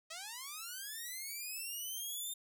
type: linear sweep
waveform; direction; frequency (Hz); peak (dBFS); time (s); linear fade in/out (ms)
5% pulse; up; 622.3 to 3650; -32; 0.1-2.34; 10
effects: none